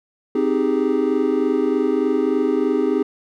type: chord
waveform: triangle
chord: Ab major seventh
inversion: first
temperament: equal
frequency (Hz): 261.6 / 311.1 / 392 / 415.3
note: C4 / Eb4 / G4 / Ab4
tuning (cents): 0 / 0 / 0 / 0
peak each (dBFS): -20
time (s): 0.35-3.03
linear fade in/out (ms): 5
effects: none